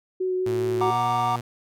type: tone with vibrato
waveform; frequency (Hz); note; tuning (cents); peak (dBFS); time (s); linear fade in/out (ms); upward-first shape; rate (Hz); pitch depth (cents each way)
sine; 370; F#4; 0; -22; 0.2-0.91; 10; sine; 4.9; 11
type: tone with pitch glide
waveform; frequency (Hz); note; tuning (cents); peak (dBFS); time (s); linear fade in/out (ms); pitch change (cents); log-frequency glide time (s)
sawtooth; 111 to 119.66; A2 to A#2; +16 to +46; -26; 0.46-1.41; 5; +130; 0.88-0.94
type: chord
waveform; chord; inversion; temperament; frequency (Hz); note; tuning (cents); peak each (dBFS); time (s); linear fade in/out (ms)
triangle; Gb augmented; none; equal; 740 / 932.3 / 1174.7; Gb5 / Bb5 / D6; 0 / 0 / 0; -23 / -24 / -24; 0.81-1.36; 2
effects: none